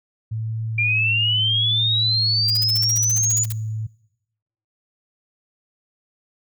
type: tone with vibrato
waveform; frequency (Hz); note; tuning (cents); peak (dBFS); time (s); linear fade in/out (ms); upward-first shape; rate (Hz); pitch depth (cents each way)
sine; 110.5; A2; +8; -23; 0.31-3.87; 10; triangle; 0.81; 22
type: exponential sweep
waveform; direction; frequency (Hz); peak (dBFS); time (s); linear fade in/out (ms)
sine; up; 2370 to 7000; -17; 0.78-3.44; 5
type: noise bursts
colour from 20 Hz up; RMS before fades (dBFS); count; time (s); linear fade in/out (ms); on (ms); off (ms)
blue; -29; 16; 2.48-3.525; 5; 25; 43
effects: noise-tail reverb RT60 0.9 s tail -24 dB re dry